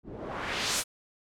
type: noise with low-pass filter sweep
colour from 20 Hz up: white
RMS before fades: -33 dBFS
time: 0.03-0.84 s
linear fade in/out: 50 ms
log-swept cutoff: 230 to 11000 Hz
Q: 1.1
effects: none